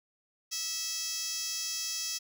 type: tone with high-pass filter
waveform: 15% pulse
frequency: 653 Hz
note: E5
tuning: 17 cents flat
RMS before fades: -35 dBFS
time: 0.51-2.19 s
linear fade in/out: 20 ms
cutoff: 4700 Hz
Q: 8.1
effects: none